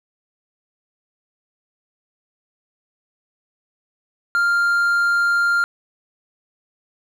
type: tone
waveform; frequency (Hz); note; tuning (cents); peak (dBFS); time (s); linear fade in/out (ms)
triangle; 1396.9; F6; 0; -13; 4.35-5.64; 0
effects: none